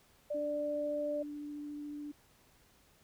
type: tone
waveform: sine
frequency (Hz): 590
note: D5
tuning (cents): +8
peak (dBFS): -33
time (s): 0.3-1.23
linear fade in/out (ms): 10
type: tone with vibrato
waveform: sine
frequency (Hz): 293.7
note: D4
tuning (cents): 0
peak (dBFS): -40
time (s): 0.34-2.12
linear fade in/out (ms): 10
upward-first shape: triangle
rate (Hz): 14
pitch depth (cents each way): 9
effects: pink hiss -66 dBFS RMS until 3.03 s